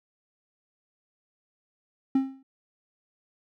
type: tone with exponential decay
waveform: triangle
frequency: 267.2 Hz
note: C4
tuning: 36 cents sharp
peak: -15 dBFS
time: 2.15-2.43 s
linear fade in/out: 5 ms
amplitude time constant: 59 ms
effects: none